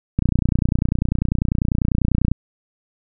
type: click train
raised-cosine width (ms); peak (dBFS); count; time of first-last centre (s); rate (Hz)
5; -5; 65; 0.19-2.316; 30.1
effects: none